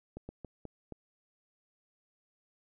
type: slowing click train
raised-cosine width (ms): 2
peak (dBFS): -29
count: 5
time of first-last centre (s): 0.17-0.923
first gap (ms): 120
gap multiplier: 1.31
effects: none